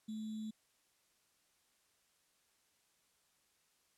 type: tone with sample-and-hold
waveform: sine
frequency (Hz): 217.2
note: A3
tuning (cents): -22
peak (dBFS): -40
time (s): 0.08-0.51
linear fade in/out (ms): 10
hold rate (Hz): 3675
effects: white hiss -75 dBFS RMS until 3.97 s + low-pass 11000 Hz 12 dB/octave